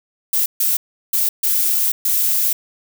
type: noise bursts at uneven times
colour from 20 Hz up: violet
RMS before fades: -17 dBFS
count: 5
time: 0.33-0.46 / 0.6-0.77 / 1.13-1.29 / 1.43-1.92 / 2.05-2.53 s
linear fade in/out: 5 ms
effects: none